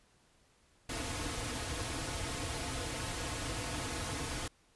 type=noise with comb filter; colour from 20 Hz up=pink; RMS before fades=-38 dBFS; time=0.89-4.48 s; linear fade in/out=5 ms; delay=5.1 ms; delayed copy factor=-0.7; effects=pink hiss -68 dBFS RMS until 4.75 s + resampled to 24000 Hz